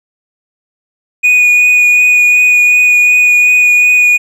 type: tone with vibrato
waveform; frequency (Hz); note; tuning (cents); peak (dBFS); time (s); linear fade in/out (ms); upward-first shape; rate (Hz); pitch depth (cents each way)
triangle; 2466; D#7; -16; -3; 1.23-4.18; 20; triangle; 2.7; 12
effects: none